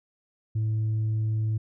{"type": "tone", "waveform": "sine", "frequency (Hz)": 109.3, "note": "A2", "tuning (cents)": -11, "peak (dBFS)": -21, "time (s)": [0.55, 1.58], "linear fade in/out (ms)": 10, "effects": ["tanh soft clip ceiling -22 dBFS"]}